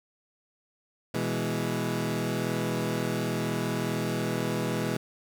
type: chord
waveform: 20% pulse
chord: E major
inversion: second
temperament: equal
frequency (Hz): 123.47 / 164.81 / 207.7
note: B2 / E3 / G#3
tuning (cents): 0 / 0 / 0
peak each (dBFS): -27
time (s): 1.14-4.97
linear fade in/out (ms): 5
effects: none